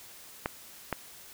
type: clicks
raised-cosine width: 0.5 ms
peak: -14 dBFS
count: 2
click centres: 0.459 / 0.927 s
effects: white hiss -50 dBFS RMS until 1.33 s